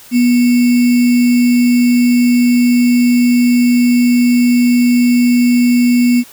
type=tone with sample-and-hold; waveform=sine; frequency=243.3 Hz; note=B3; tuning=26 cents flat; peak=-7 dBFS; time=0.11-6.24 s; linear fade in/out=50 ms; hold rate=2450 Hz; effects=white hiss -39 dBFS RMS until 6.32 s